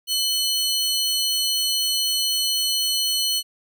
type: tone pair together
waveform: sawtooth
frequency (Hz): 3000 / 4276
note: F#7 / C8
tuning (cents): +23 / +37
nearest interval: tritone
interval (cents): 614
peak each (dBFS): -20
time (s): 0.07-3.43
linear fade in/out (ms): 50
effects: none